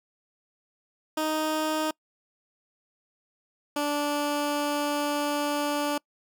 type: tone pair in turn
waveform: 15% pulse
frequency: 311.1 / 291.7 Hz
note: D#4 / D4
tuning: 0 / -12 cents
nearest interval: minor second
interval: 112 cents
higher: first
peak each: -19 dBFS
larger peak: neither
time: 1.17-1.91 / 3.76-5.98 s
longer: second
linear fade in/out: 5 ms
effects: noise-tail reverb RT60 0.1 s tail -26 dB re dry